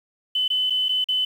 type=tone with dropouts; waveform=sine; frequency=3021 Hz; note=F#7; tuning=35 cents sharp; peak=-19 dBFS; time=0.35-1.25 s; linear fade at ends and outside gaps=5 ms; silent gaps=0.48-0.501 / 0.699-0.704 / 0.885-0.891 / 1.043-1.086 s; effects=8-bit